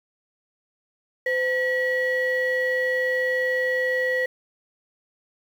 sine tone pair together, 510.4 / 1927 Hz, C5 / B6, -43 / -43 cents, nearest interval octave + major seventh, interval 2300 cents, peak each -22 dBFS, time 1.26-4.26 s, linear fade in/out 5 ms, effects tanh soft clip ceiling -16 dBFS + 8-bit

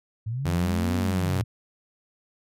sine linear two-way sweep, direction up then down, 103.83 to 250.4 to 103.83 Hz, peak -26 dBFS, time 0.26-1.44 s, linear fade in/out 10 ms, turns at 0.95 s
sawtooth tone with pitch glide, 87.6 to 92.54 Hz, F2 to F#2, +6 to +1 cents, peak -20 dBFS, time 0.45-1.42 s, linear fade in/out 10 ms, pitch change +95 cents, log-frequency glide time 0.82-1 s
effects MP3 64 kbps

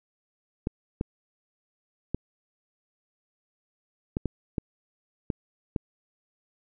clicks, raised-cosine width 3 ms, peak -14 dBFS, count 8, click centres 0.671 / 1.011 / 2.146 / 4.169 / 4.257 / 4.582 / 5.302 / 5.762 s, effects none

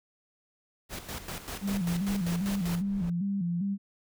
pink noise with tremolo, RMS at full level -37 dBFS, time 0.89-2.83 s, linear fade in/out 50 ms, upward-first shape square, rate 5.1 Hz, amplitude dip 65%
sine tone with vibrato, 185 Hz, F#3, in tune, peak -27 dBFS, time 1.61-3.78 s, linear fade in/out 50 ms, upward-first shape square, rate 2.5 Hz, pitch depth 120 cents each way
brown noise with exponential growth, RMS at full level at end -37 dBFS, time 2.36-3.1 s, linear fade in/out 5 ms, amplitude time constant 160 ms
effects none

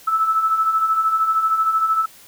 sine beating tone pair, 1300 / 1313 Hz, E6 / E6, -24 / -7 cents, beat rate 13 Hz, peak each -24 / -16 dBFS, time 0.07-2.06 s, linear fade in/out 10 ms, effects white hiss -46 dBFS RMS until 2.27 s

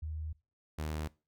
sine / sawtooth tone pair in turn, 78 / 77.02 Hz, D#2 / D#2, +5 / -17 cents, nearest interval unison, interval 22 cents, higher first, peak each -36 / -31 dBFS, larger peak second, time 0.02-0.33 / 0.78-1.08 s, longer first, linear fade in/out 10 ms, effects noise-tail reverb RT60 0.3 s tail -21 dB re dry

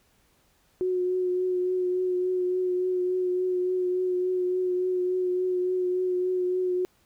sine tone with vibrato, 365 Hz, F#4, 24 cents flat, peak -23 dBFS, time 0.81-6.85 s, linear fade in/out 0 ms, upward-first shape triangle, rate 3.5 Hz, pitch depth 23 cents each way, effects pink hiss -65 dBFS RMS until 7.05 s

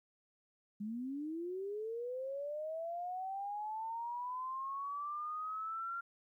sine linear sweep, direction up, 200.8 to 1387 Hz, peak -38 dBFS, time 0.8-6.01 s, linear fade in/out 10 ms, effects 13-bit

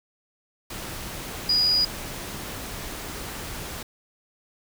sine tone in noise, 4908 Hz, D#8, 25 cents flat, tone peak -18 dBFS, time 1.49-1.85 s, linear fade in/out 5 ms, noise pink, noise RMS -35 dBFS, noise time 0.7-3.83 s, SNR +14 dB, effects none

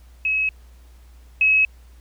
sine tone pair in turn, 2566 / 2566 Hz, E7 / E7, -47 / -47 cents, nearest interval unison, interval 0 cents, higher neither, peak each -18 / -13 dBFS, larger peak second, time 0.25-0.49 / 1.41-1.65 s, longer neither, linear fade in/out 2 ms, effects added 60 Hz sine -44 dBFS peak until 2 s + pink hiss -58 dBFS RMS until 2 s

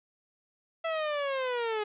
sawtooth linear sweep, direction down, 663 to 415.3 Hz, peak -25 dBFS, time 0.84-1.84 s, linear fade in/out 10 ms, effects resampled to 8000 Hz + 10-bit

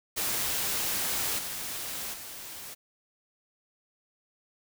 white noise with level steps, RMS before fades -30 / -36 / -42 dBFS, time 0.16-2.75 s, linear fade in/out 20 ms, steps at 1.38 / 2.13 s, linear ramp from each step 10 ms, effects none

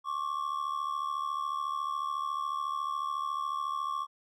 triangle ring-modulated tone, 1119 Hz, C#6, 16 cents sharp, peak -26 dBFS, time 0.04-4.07 s, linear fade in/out 50 ms, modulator 37 Hz, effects none

